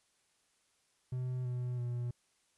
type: tone with pitch steps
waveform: triangle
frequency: 126.7 / 123.95 / 121.26 Hz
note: B2 / B2 / B2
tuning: +45 / +7 / -31 cents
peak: -32 dBFS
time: 1.12-2.11 s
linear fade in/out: 5 ms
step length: 330 ms
effects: white hiss -74 dBFS RMS until 2.57 s + resampled to 24000 Hz